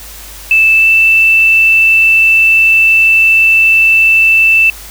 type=tone with pitch glide; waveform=sine; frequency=2637 to 2654 Hz; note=E7 to E7; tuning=0 to +11 cents; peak=-4 dBFS; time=0.51-4.7 s; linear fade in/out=2 ms; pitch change=+11 cents; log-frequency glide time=0.76-0.87 s; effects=added 51 Hz sine -33 dBFS peak until 4.9 s + white hiss -31 dBFS RMS until 4.9 s